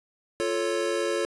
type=chord; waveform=square; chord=F augmented; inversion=none; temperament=equal; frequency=349.2 / 440 / 554.4 Hz; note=F4 / A4 / C#5; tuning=0 / 0 / 0 cents; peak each=-30 dBFS; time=0.4-1.25 s; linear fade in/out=0 ms; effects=resampled to 24000 Hz + 10-bit